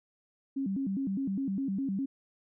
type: tone with vibrato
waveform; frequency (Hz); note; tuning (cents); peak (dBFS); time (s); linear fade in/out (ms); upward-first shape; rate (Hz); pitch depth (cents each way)
sine; 230; A#3; -23; -29; 0.56-2.06; 10; square; 4.9; 290
effects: none